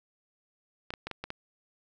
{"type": "clicks", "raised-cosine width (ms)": 0.3, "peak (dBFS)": -20, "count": 6, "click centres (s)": [0.905, 0.938, 1.07, 1.113, 1.24, 1.304], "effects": []}